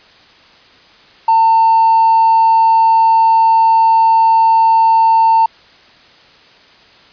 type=tone with hard clipping; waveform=sine; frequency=900 Hz; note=A5; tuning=39 cents sharp; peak=-7 dBFS; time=1.28-5.46 s; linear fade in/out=5 ms; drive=1 dB; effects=white hiss -44 dBFS RMS until 7.12 s + resampled to 11025 Hz